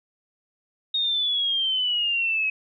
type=exponential sweep; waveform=sine; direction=down; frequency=3729 to 2545 Hz; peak=-21 dBFS; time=0.94-2.5 s; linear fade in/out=5 ms; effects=none